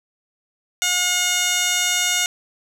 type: tone with band-pass filter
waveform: 15% pulse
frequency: 720 Hz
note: F#5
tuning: 47 cents flat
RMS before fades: -20 dBFS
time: 0.82-2.26 s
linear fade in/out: 0 ms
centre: 5600 Hz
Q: 1.4
effects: none